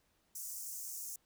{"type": "high-pass noise", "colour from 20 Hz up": "pink", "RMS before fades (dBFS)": -44, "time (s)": [0.35, 1.16], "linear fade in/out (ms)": 5, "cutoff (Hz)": 5900, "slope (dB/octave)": 48, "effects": ["pink hiss -75 dBFS RMS until 1.25 s"]}